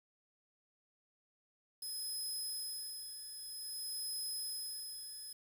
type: tone with tremolo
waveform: 20% pulse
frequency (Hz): 5090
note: D#8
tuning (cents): +39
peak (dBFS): -33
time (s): 1.82-5.33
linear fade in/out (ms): 5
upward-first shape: sine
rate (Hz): 0.52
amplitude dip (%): 60
effects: 10-bit